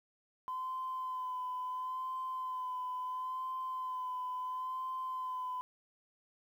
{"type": "tone with vibrato", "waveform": "sine", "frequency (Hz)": 1020, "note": "C6", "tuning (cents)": -44, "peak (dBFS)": -35, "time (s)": [0.48, 5.61], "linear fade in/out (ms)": 0, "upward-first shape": "sine", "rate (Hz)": 0.73, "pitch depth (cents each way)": 23, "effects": ["tanh soft clip ceiling -32 dBFS", "11-bit"]}